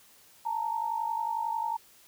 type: tone pair together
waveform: sine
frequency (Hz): 872 / 923.1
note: A5 / A#5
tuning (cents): -16 / -17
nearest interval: minor second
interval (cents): 99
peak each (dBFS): -33 / -30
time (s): 0.45-1.77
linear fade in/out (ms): 10
effects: white hiss -58 dBFS RMS until 2.07 s